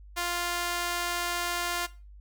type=tone with high-pass filter; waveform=sawtooth; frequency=349.2 Hz; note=F4; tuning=in tune; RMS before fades=-31 dBFS; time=0.16-1.87 s; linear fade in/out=20 ms; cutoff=910 Hz; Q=0.64; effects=noise-tail reverb RT60 0.3 s tail -17 dB re dry + added 50 Hz sine -46 dBFS peak until 2.2 s